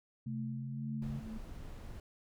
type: tone with tremolo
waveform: sine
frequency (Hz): 220.4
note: A3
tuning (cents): +3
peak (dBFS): -37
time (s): 0.26-1.38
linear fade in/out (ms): 10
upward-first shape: triangle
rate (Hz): 1.8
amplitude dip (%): 65
type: tone with pitch glide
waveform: sine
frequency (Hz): 130.81 to 138.51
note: C3 to C#3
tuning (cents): 0 to -1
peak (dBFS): -39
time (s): 0.26-1.2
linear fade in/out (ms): 5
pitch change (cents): +99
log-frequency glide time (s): 0.46-0.84
type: noise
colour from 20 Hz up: brown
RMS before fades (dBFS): -46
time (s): 1.02-2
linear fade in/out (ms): 2
effects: none